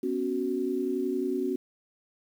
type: chord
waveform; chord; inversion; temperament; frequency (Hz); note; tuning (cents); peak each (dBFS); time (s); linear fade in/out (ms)
sine; B suspended second; none; just; 246.9 / 277.8 / 370.4; B3 / C#4 / F#4; 0 / +4 / +2; -33 / -31 / -29; 0.03-1.56; 5
effects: 9-bit